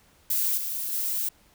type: noise with level steps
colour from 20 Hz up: violet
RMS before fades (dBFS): -25 / -31 / -28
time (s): 0.3-1.29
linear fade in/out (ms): 5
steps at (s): 0.57 / 0.92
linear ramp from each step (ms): 10
effects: pink hiss -60 dBFS RMS until 1.54 s